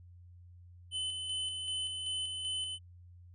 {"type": "tone with tremolo", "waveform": "square", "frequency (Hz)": 3031, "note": "F#7", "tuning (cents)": 41, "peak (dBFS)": -34, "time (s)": [0.91, 2.79], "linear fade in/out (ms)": 50, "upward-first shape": "square", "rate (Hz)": 2.6, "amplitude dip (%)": 35, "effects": ["added 88 Hz sine -52 dBFS peak until 3.34 s", "resampled to 24000 Hz"]}